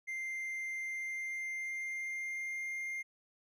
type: tone with pitch glide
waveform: triangle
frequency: 2093 to 2111 Hz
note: C7 to C7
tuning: 0 to +15 cents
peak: -35 dBFS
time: 0.07-3.03 s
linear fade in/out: 20 ms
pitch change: +15 cents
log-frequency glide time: 0.77-2.69 s
effects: none